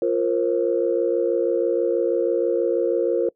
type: chord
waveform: sine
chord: F suspended fourth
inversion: none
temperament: equal with one note detuned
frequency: 349.2 / 466.2 / 532.4 Hz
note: F4 / Bb4 / C5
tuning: 0 / 0 / +30 cents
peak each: -22 / -21 / -23 dBFS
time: 0.02-3.29 s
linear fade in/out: 2 ms
effects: noise-tail reverb RT60 0.1 s tail -23 dB re dry + tanh soft clip ceiling -8 dBFS